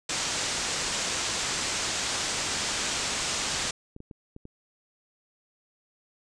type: low-pass noise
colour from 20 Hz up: white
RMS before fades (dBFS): -30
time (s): 0.09-3.71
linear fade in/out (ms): 5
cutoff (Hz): 8100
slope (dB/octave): 48
type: clicks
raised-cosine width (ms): 3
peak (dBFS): -30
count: 9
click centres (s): 2.566 / 2.995 / 3.543 / 3.654 / 3.964 / 4.004 / 4.112 / 4.364 / 4.454
effects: none